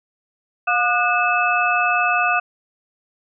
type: tone cluster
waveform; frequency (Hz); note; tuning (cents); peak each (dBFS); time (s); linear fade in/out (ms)
sine; 715 / 1212 / 1467 / 2605; F5 / D#6 / F#6 / E7; +41 / -46 / -15 / -21; -21; 0.67-2.4; 10
effects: none

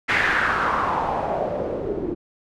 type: noise with low-pass filter sweep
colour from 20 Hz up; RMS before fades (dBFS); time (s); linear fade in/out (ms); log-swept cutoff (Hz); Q
white; -23; 0.08-2.15; 20; 2100 to 330; 3.8
effects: none

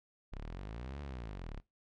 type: linear two-way sweep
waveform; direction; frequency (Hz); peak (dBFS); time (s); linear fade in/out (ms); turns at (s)
sawtooth; up then down; 30.08 to 73.42 to 30.08; -38; 0.32-1.6; 0; 1.01
effects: noise-tail reverb RT60 0.2 s tail -20 dB re dry + low-pass 4000 Hz 12 dB/octave

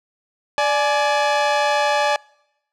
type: tone pair together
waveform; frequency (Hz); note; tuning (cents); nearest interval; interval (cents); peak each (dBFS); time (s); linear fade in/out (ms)
sawtooth; 587.3 / 844.6; D5 / G#5; 0 / +29; tritone; 629; -15; 0.58-2.16; 0
effects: noise-tail reverb RT60 0.9 s tail -26 dB re dry + low-pass 5000 Hz 12 dB/octave

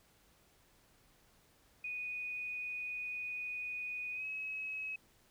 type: tone with pitch glide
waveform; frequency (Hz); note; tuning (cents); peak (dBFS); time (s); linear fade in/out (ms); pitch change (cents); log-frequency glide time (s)
sine; 2478 to 2561; D#7 to D#7; -8 to +49; -38; 1.84-4.96; 5; +57; 4.14-4.25
effects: pink hiss -68 dBFS RMS until 5.3 s

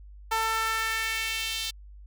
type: tone with high-pass filter sweep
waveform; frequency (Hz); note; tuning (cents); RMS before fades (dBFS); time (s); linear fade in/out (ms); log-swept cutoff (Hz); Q
sawtooth; 445.9; A4; +23; -29; 0.31-1.71; 10; 960 to 3600; 2.2
effects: added 50 Hz sine -44 dBFS peak until 2.06 s

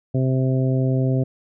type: harmonic tone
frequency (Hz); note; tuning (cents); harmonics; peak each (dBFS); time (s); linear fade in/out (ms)
130.81; C3; 0; 1 / 2 / 3 / 4 / 5; -18 / -24 / -28 / -30 / -32; 0.14-1.24; 10
effects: none

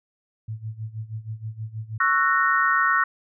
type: tone with tremolo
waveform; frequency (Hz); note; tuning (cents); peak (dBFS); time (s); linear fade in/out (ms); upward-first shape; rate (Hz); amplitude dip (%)
sine; 110; A2; 0; -27; 0.48-1.98; 5; sine; 6.3; 85
type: chord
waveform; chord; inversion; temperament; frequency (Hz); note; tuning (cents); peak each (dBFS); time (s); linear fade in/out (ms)
sine; F# dominant seventh; second; just; 1110 / 1332 / 1480 / 1850; C#6 / E6 / F#6 / A#6; +2 / +18 / 0 / -14; -23; 2-3.04; 5
effects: none

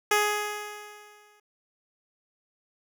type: tone with exponential decay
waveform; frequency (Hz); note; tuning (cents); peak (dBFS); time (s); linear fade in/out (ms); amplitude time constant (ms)
10% pulse; 417.7; G#4; +10; -11; 0.11-1.4; 5; 280
effects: none

